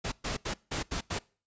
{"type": "noise bursts at uneven times", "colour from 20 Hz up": "pink", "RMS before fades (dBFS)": -33, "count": 6, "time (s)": [[0.04, 0.12], [0.24, 0.37], [0.45, 0.54], [0.71, 0.83], [0.91, 1.01], [1.1, 1.19]], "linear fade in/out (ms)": 10, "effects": ["noise-tail reverb RT60 0.4 s tail -24 dB re dry", "resampled to 16000 Hz"]}